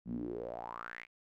sawtooth tone with band-pass filter sweep, 58.5 Hz, A#1, 7 cents sharp, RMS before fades -42 dBFS, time 0.05-1.07 s, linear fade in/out 50 ms, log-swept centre 190 to 2400 Hz, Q 7.2, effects none

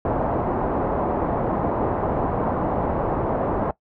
white low-pass noise, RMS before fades -23 dBFS, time 0.05-3.71 s, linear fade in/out 2 ms, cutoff 890 Hz, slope 24 dB/octave, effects noise-tail reverb RT60 0.1 s tail -19 dB re dry

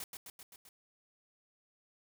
white noise with echo, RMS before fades -43 dBFS, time 0-0.04 s, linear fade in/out 2 ms, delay 130 ms, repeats 5, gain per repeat -3 dB, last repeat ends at 0.69 s, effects none

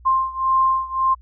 sine beating tone pair, 1053 / 1054.8 Hz, C6 / C6, +11 / +14 cents, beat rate 1.8 Hz, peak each -18 / -20 dBFS, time 0.05-1.15 s, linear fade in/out 20 ms, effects added 60 Hz sine -43 dBFS peak until 1.21 s

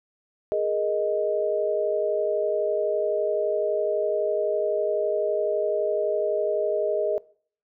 sine chord, Ab suspended second, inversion none, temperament just, 415.3 / 467.2 / 623 Hz, Ab4 / Bb4 / Eb5, 0 / +4 / +2 cents, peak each -26 / -29 / -24 dBFS, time 0.52-7.18 s, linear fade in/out 0 ms, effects noise-tail reverb RT60 0.5 s tail -22 dB re dry

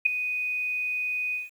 sine tone with ADSR envelope, 2489 Hz, D#7, in tune, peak -13 dBFS, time 0.05-1.5 s, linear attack 12 ms, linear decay 5 ms, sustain -13 dB, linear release 160 ms, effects 9-bit

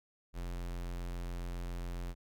square tone, 43.65 Hz, F1, in tune, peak -38 dBFS, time 0.33-2.15 s, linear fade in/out 50 ms, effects none

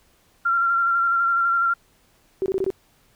sine tone with vibrato, 1373 Hz, F6, 30 cents flat, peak -17 dBFS, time 0.45-1.74 s, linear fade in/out 10 ms, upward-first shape square, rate 12 Hz, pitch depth 19 cents each way
sine tone bursts, 382.7 Hz, G4, 42 cents flat, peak -19 dBFS, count 5, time 2.42-2.703 s, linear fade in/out 0 ms, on 39 ms, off 22 ms
effects pink hiss -60 dBFS RMS until 3.15 s

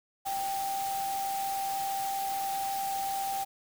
sine tone in noise, 784 Hz, G5, in tune, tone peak -30 dBFS, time 0.25-3.45 s, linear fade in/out 20 ms, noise white, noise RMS -40 dBFS, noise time 0.25-3.45 s, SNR +7 dB, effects none

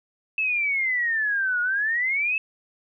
sine exponential two-way sweep, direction down then up, 2637 to 1431 to 2637 Hz, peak -21 dBFS, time 0.38-2.38 s, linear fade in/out 2 ms, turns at 1.61 s, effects none

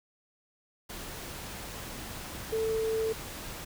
sine tone in noise, 443.8 Hz, A4, 15 cents sharp, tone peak -27 dBFS, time 2.52-3.13 s, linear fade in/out 10 ms, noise pink, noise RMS -41 dBFS, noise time 0.89-3.65 s, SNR +11 dB, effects none

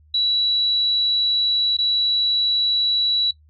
sine tone with dropouts, 3924 Hz, B7, 12 cents flat, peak -17 dBFS, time 0.14-3.31 s, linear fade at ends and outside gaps 5 ms, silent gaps 1.769-1.786 s, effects noise-tail reverb RT60 0.1 s tail -17 dB re dry + added 76 Hz sine -50 dBFS peak until 3.49 s

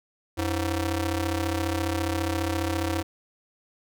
sawtooth ring-modulated tone, 207.3 Hz, G#3, 3 cents flat, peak -18 dBFS, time 0.37-3.03 s, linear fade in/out 20 ms, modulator 121 Hz, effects none

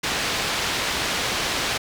white low-pass noise, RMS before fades -25 dBFS, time 0.03-1.78 s, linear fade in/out 10 ms, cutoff 4200 Hz, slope 12 dB/octave, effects none

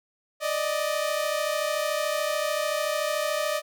sawtooth tone pair together, 589.4 / 623 Hz, D5 / D#5, +6 / +2 cents, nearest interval minor second, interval 96 cents, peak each -24 dBFS, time 0.4-3.62 s, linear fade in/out 50 ms, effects none

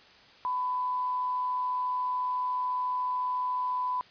sine tone with amplitude modulation, 1001 Hz, B5, 23 cents sharp, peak -26 dBFS, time 0.45-4.01 s, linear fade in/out 0 ms, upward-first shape sine, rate 134 Hz, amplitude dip 25%, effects white hiss -55 dBFS RMS until 4.1 s + resampled to 11025 Hz

